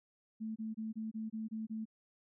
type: tone bursts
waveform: sine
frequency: 220 Hz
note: A3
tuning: in tune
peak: -37 dBFS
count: 8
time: 0.4-1.855 s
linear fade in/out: 20 ms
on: 160 ms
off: 25 ms
effects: none